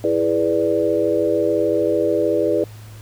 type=chord; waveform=sine; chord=E dominant seventh; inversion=none; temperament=equal; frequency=329.6 / 415.3 / 493.9 / 587.3 Hz; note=E4 / G#4 / B4 / D5; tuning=0 / 0 / 0 / 0 cents; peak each=-21 dBFS; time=0.04-2.64 s; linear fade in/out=2 ms; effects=added 107 Hz sine -36 dBFS peak until 3.01 s + pink hiss -46 dBFS RMS until 3.01 s